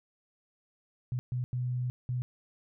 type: tone bursts at uneven times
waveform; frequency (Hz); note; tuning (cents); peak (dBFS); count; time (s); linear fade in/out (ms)
sine; 124.7; B2; +17; -29; 4; 1.12-1.19 / 1.32-1.44 / 1.53-1.9 / 2.09-2.22; 0
effects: none